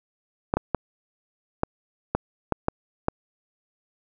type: clicks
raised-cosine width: 1 ms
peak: -7 dBFS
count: 8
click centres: 0.539 / 0.57 / 0.747 / 1.634 / 2.15 / 2.523 / 2.684 / 3.084 s
effects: none